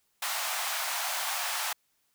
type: high-pass noise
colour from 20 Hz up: pink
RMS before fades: -32 dBFS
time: 0.22-1.73 s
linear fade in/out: 5 ms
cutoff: 670 Hz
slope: 48 dB/octave
effects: white hiss -73 dBFS RMS until 2.14 s